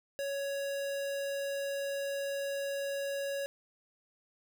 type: tone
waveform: square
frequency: 557 Hz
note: C#5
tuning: 8 cents sharp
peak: -34 dBFS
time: 0.19-3.46 s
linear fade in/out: 0 ms
effects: none